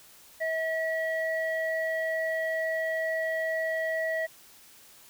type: tone pair together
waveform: sine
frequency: 644.4 / 1931 Hz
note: E5 / B6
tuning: -39 / -39 cents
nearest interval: octave + perfect fifth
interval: 1900 cents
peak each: -28 / -30 dBFS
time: 0.4-4.27 s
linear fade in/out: 20 ms
effects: tanh soft clip ceiling -20 dBFS + white hiss -54 dBFS RMS until 5.09 s